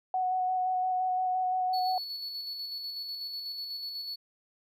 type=tone with vibrato; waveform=sine; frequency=740 Hz; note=F#5; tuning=in tune; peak=-26 dBFS; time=0.14-1.98 s; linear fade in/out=2 ms; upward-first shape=square; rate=5.8 Hz; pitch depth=11 cents each way
type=tone with tremolo; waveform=triangle; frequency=4419 Hz; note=C#8; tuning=6 cents flat; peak=-33 dBFS; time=1.73-4.16 s; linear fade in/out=10 ms; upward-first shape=square; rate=8.1 Hz; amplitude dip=30%
effects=none